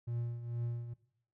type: tone with tremolo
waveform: triangle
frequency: 118.6 Hz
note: A#2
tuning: 30 cents sharp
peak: -31 dBFS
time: 0.07-0.94 s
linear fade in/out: 10 ms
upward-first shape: triangle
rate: 2.2 Hz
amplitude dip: 70%
effects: noise-tail reverb RT60 0.6 s tail -18 dB re dry

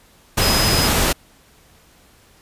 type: tone in noise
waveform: sine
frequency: 5040 Hz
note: D#8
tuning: 21 cents sharp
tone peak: -20 dBFS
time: 0.41-0.88 s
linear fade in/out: 10 ms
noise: pink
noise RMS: -17 dBFS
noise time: 0.37-1.13 s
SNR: -6 dB
effects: pink hiss -52 dBFS RMS until 2.41 s + resampled to 32000 Hz

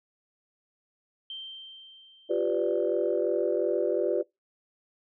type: tone with exponential decay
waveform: sine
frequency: 3136 Hz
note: G7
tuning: in tune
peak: -35 dBFS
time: 1.3-3.19 s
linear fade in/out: 2 ms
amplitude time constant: 410 ms
type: chord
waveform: sine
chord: G dominant seventh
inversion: third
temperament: equal with one note detuned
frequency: 349.2 / 392 / 501.4 / 587.3 Hz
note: F4 / G4 / B4 / D5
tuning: 0 / 0 / +26 / 0 cents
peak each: -29 dBFS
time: 2.29-4.23 s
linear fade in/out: 20 ms
effects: noise-tail reverb RT60 0.2 s tail -24 dB re dry + tanh soft clip ceiling -14 dBFS

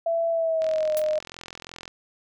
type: tone with pitch glide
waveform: sine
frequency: 667 to 615.2 Hz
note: E5 to D#5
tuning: +20 to -20 cents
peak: -21 dBFS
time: 0.06-1.19 s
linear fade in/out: 5 ms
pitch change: -140 cents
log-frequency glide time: 0.3-0.93 s
type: click train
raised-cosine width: 0.2 ms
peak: -21 dBFS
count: 55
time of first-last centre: 0.62-1.879 s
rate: 42.9 Hz
type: noise with exponential decay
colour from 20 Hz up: blue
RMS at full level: -28 dBFS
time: 0.97-1.05 s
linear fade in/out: 0 ms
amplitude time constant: 17 ms
effects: none

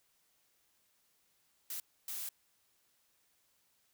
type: noise bursts at uneven times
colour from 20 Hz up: blue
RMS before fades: -41 dBFS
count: 2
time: 1.7-1.8 / 2.08-2.29 s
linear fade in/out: 2 ms
effects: white hiss -74 dBFS RMS until 3.93 s

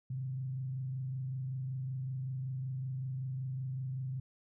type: tone with frequency modulation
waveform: sine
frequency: 130.81 Hz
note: C3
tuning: in tune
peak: -35 dBFS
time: 0.1-4.2 s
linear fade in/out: 5 ms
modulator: 25.3 Hz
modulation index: 0.34
effects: none

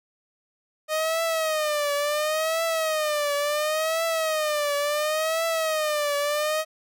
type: tone with vibrato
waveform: sawtooth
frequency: 616 Hz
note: D#5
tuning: 17 cents flat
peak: -19 dBFS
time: 0.88-6.65 s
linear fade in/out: 50 ms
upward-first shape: triangle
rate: 0.71 Hz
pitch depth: 130 cents each way
effects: none

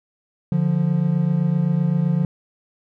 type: tone pair together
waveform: triangle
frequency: 146.83 / 174.61 Hz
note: D3 / F3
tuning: 0 / 0 cents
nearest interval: minor third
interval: 300 cents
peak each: -18 / -17 dBFS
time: 0.52-2.25 s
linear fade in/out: 2 ms
effects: none

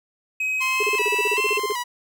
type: tone with pitch glide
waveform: triangle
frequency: 2535 to 2686 Hz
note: D#7 to E7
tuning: +32 to +32 cents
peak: -20 dBFS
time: 0.4-1.58 s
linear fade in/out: 5 ms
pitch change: +100 cents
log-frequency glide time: 0.57-1.45 s
type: tone with vibrato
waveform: sawtooth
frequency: 1010 Hz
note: B5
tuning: 39 cents sharp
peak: -21 dBFS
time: 0.6-1.84 s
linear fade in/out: 20 ms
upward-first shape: square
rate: 1.3 Hz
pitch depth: 61 cents each way
type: tone bursts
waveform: sine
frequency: 417.6 Hz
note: G#4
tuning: 10 cents sharp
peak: -21 dBFS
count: 15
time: 0.8-1.725 s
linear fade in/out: 5 ms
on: 29 ms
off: 35 ms
type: click train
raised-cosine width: 0.3 ms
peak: -25 dBFS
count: 9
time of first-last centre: 0.84-1.707 s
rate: 9.23 Hz
effects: none

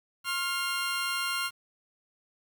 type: tone pair together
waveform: 20% pulse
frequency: 1069.7 / 1396.9 Hz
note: C6 / F6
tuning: +38 / 0 cents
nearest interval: perfect fourth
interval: 462 cents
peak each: -29 / -25 dBFS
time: 0.24-1.51 s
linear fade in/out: 50 ms
effects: 9-bit

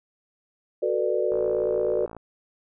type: chord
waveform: sine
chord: B minor seventh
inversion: second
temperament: just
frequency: 370.4 / 444.5 / 493.9 / 592.7 Hz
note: F#4 / A4 / B4 / D5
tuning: +2 / +18 / 0 / +16 cents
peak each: -27 dBFS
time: 0.82-2.06 s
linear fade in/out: 10 ms
type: click train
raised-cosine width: 1 ms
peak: -26 dBFS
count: 49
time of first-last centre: 1.32-2.167 s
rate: 56.7 Hz
effects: none

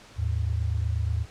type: tone pair together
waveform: sine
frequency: 77.51 / 105.9 Hz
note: D#2 / G#2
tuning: -6 / +34 cents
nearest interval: perfect fourth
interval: 540 cents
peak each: -26 / -27 dBFS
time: 0.16-1.26 s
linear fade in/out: 50 ms
effects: pink hiss -50 dBFS RMS until 1.3 s + low-pass 7000 Hz 12 dB/octave

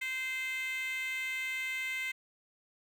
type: tone with high-pass filter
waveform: 10% pulse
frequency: 519 Hz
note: C5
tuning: 14 cents flat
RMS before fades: -36 dBFS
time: 0.01-2.12 s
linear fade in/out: 10 ms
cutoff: 2100 Hz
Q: 5.1
effects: none

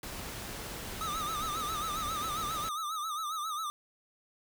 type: noise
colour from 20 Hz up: pink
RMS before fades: -41 dBFS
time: 0.03-2.69 s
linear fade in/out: 2 ms
type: tone with vibrato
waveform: square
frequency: 1244.5 Hz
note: D#6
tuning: in tune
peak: -34 dBFS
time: 1.01-3.7 s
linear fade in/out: 0 ms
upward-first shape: sine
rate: 7.4 Hz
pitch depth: 97 cents each way
effects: none

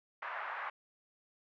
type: band-pass noise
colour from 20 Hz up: pink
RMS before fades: -41 dBFS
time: 0.22-0.7 s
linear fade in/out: 5 ms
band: 830 to 1900 Hz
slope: 24 dB/octave
effects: none

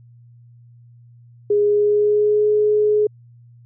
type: tone with pitch glide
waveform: sine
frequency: 413.2 to 421.9 Hz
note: G#4 to G#4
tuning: -9 to +27 cents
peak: -13 dBFS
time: 1.5-3.07 s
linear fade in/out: 5 ms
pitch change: +36 cents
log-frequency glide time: 1.61-2.5 s
effects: added 119 Hz sine -44 dBFS peak until 3.65 s

